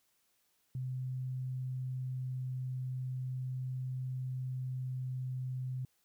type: tone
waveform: sine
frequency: 128.6 Hz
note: C3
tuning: 30 cents flat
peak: -35 dBFS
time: 0.75-5.85 s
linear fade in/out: 2 ms
effects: white hiss -75 dBFS RMS until 6.04 s